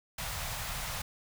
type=band-stop noise; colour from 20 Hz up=pink; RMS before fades=-37 dBFS; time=0.18-1.02 s; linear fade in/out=5 ms; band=160 to 640 Hz; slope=24 dB/octave; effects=none